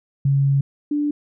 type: tone pair in turn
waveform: sine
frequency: 138.59 / 293.7 Hz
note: C#3 / D4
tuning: 0 / 0 cents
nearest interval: octave + minor second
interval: 1300 cents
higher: second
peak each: -14 / -18 dBFS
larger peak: first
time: 0.25-0.61 / 0.91-1.11 s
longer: first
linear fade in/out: 5 ms
effects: none